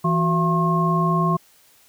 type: tone cluster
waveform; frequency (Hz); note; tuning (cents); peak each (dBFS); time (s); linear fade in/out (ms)
sine; 166 / 368.8 / 679 / 1075; E3 / F#4 / F5 / C6; +12 / -6 / -49 / +47; -19 / -27 / -28 / -21; 0.04-1.37; 10
effects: white hiss -55 dBFS RMS until 1.88 s